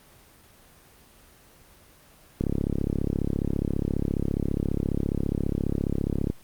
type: click train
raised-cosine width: 3 ms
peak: -12 dBFS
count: 136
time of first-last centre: 2.41-6.3 s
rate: 34.7 Hz
effects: pink hiss -54 dBFS RMS until 6.43 s + Opus 24 kbps